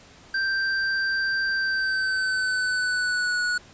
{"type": "tone with pitch glide", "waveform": "square", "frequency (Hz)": [1569, 1463.9], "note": ["G6", "F#6"], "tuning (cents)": [1, -19], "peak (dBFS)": -23, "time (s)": [0.34, 3.58], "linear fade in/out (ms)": 5, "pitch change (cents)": -120, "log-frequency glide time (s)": [1.52, 3.43], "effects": ["pink hiss -50 dBFS RMS until 3.73 s", "resampled to 16000 Hz"]}